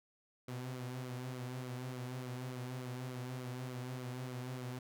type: tone with flanger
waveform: sawtooth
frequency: 126.4 Hz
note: B2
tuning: 41 cents sharp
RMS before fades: -43 dBFS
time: 0.48-4.79 s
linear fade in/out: 5 ms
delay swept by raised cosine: 1.1 to 6.4 ms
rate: 3.4 Hz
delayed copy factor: -0.55
effects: none